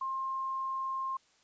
sine tone, 1062 Hz, C6, 25 cents sharp, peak -32 dBFS, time 0.01-1.17 s, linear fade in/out 5 ms, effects white hiss -67 dBFS RMS until 1.43 s + resampled to 16000 Hz

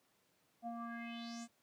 square tone with low-pass filter sweep, 233.1 Hz, A#3, in tune, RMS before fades -45 dBFS, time 0.62-1.48 s, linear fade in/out 50 ms, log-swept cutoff 640 to 8300 Hz, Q 5.1, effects pink hiss -75 dBFS RMS until 1.62 s + high-pass 150 Hz 12 dB/octave

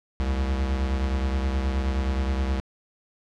square beating tone pair, 65.9 / 75.4 Hz, C2 / D2, +13 / +46 cents, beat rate 9.5 Hz, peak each -24 / -32 dBFS, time 0.2-2.6 s, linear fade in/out 0 ms, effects low-pass 5000 Hz 12 dB/octave

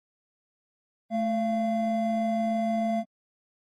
triangle tone pair together, 219.2 / 684 Hz, A3 / F5, -6 / -36 cents, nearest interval octave + minor sixth, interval 1970 cents, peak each -25 dBFS, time 1.1-3.04 s, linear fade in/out 50 ms, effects AAC 32 kbps

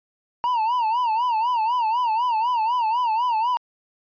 triangle tone with vibrato, 932.3 Hz, A#5, in tune, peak -17 dBFS, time 0.44-3.57 s, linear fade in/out 0 ms, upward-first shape sine, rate 4 Hz, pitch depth 130 cents each way, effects resampled to 11025 Hz

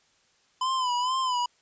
square tone with vibrato, 1011 Hz, B5, 40 cents sharp, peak -25 dBFS, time 0.61-1.46 s, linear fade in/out 5 ms, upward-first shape sine, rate 2.2 Hz, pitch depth 71 cents each way, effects white hiss -65 dBFS RMS until 1.61 s + resampled to 16000 Hz

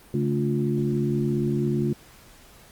sine tone cluster, 140.4 / 217.7 / 287.9 / 352.1 Hz, C#3 / A3 / D4 / F4, +22 / -18 / -34 / +14 cents, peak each -25 / -26 / -33 / -27 dBFS, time 0.14-1.93 s, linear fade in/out 2 ms, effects pink hiss -51 dBFS RMS until 2.71 s + Opus 32 kbps

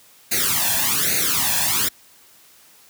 white noise with flanger, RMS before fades -20 dBFS, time 0.31-1.89 s, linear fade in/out 10 ms, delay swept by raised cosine 0.46 to 1.2 ms, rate 1.2 Hz, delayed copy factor +0.85, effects white hiss -51 dBFS RMS until 2.89 s + high-pass 80 Hz 12 dB/octave

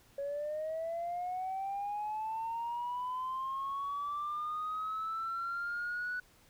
sine linear sweep, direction up, 554.4 to 1485 Hz, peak -33 dBFS, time 0.18-6.2 s, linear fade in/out 5 ms, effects tanh soft clip ceiling -31 dBFS + pink hiss -64 dBFS RMS until 6.49 s

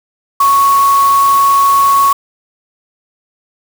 sine tone in noise, 1108.7 Hz, C#6, in tune, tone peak -6 dBFS, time 0.4-2.13 s, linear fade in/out 5 ms, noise white, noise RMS -23 dBFS, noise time 0.4-2.13 s, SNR +14 dB, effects none

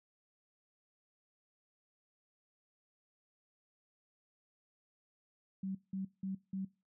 sine tone bursts, 191.6 Hz, G3, 39 cents flat, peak -36 dBFS, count 4, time 5.63-6.65 s, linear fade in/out 5 ms, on 120 ms, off 180 ms, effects noise-tail reverb RT60 0.3 s tail -21 dB re dry

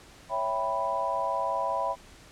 sine chord, C# half-diminished seventh, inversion none, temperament equal, 554.4 / 659.3 / 784 / 987.8 Hz, C#5 / E5 / G5 / B5, 0 / 0 / 0 / 0 cents, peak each -34 / -32 / -34 / -29 dBFS, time 0.29-1.96 s, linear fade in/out 50 ms, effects pink hiss -52 dBFS RMS until 2.31 s + low-pass 9000 Hz 12 dB/octave

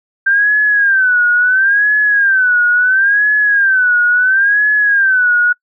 sine tone with vibrato, 1568 Hz, G6, in tune, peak -8 dBFS, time 0.26-5.53 s, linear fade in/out 10 ms, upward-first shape sine, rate 0.73 Hz, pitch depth 140 cents each way, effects noise-tail reverb RT60 0.1 s tail -26 dB re dry

